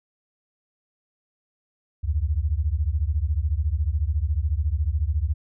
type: beating tone pair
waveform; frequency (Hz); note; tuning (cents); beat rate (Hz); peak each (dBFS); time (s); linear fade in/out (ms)
sine; 69.6 / 83.6; C#2 / E2; +8 / +25; 14; -23 / -24; 2.03-5.34; 20
effects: none